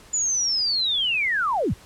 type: linear sweep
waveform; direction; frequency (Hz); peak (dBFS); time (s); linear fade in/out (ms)
sine; down; 7040 to 36.71; -20; 0.13-1.74; 10
effects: pink hiss -49 dBFS RMS until 1.85 s + low-pass 11000 Hz 12 dB/octave